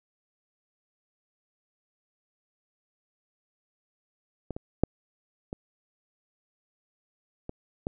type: clicks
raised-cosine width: 2 ms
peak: -20 / -22 / -7 / -21 / -22 / -17 dBFS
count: 6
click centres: 4.507 / 4.565 / 4.836 / 5.529 / 7.494 / 7.869 s
effects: none